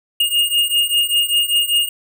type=beating tone pair; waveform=square; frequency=2842 / 2847.1 Hz; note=F7 / F7; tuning=+30 / +33 cents; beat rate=5.1 Hz; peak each=-19 / -17 dBFS; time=0.2-1.89 s; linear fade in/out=5 ms; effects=none